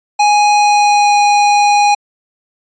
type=tone with pitch glide; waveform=square; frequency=830.6 to 823 Hz; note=G#5 to G#5; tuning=0 to -16 cents; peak=-8 dBFS; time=0.19-1.95 s; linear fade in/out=10 ms; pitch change=-16 cents; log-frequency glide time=0.51-1.16 s; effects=resampled to 16000 Hz